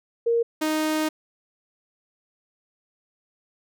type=tone pair in turn; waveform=sine / sawtooth; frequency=466.2 / 310.6 Hz; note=A#4 / D#4; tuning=0 / -3 cents; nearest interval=perfect fifth; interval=703 cents; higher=first; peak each=-18 dBFS; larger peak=neither; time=0.26-0.43 / 0.61-1.09 s; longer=second; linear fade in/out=10 ms; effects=none